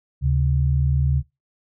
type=tone pair together; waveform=sine; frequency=74.98 / 135 Hz; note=D2 / C#3; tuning=+36 / -45 cents; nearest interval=minor seventh; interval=1019 cents; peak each=-19 dBFS; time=0.21-1.23 s; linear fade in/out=50 ms; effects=noise-tail reverb RT60 0.2 s tail -21 dB re dry